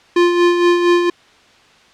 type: tone with tremolo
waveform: square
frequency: 349.2 Hz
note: F4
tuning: in tune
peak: -9 dBFS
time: 0.16-1.1 s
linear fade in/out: 5 ms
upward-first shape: sine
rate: 4.3 Hz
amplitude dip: 50%
effects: white hiss -48 dBFS RMS until 1.93 s + low-pass 4000 Hz 12 dB/octave